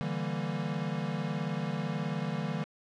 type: chord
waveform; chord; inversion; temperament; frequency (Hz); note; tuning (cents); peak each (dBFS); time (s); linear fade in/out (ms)
square; E half-diminished seventh; third; equal with one note detuned; 146.83 / 165.29 / 196 / 233.1; D3 / E3 / G3 / Bb3; 0 / +5 / 0 / 0; -37 / -36 / -38 / -40; 0.01-2.64; 0
effects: low-pass 4000 Hz 12 dB/octave